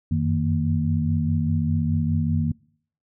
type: tone cluster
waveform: sine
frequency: 90.2 / 95.1 / 156.4 / 231.9 Hz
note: F#2 / F#2 / D#3 / A#3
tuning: -44 / +48 / +9 / -9 cents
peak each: -24 / -32 / -23 / -25 dBFS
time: 0.11-2.52 s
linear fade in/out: 5 ms
effects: noise-tail reverb RT60 0.6 s tail -25 dB re dry